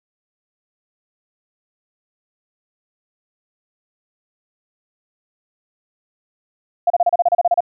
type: tone bursts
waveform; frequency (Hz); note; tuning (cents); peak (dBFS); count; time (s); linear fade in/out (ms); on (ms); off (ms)
sine; 698; F5; -1; -10; 12; 6.87-7.606; 5; 32; 32
effects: none